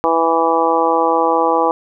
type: harmonic tone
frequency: 164.81 Hz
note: E3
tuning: in tune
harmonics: 2 / 3 / 4 / 5 / 6 / 7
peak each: -21 / -17 / -22 / -17 / -19 / -20 dBFS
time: 0.04-1.71 s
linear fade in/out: 0 ms
effects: none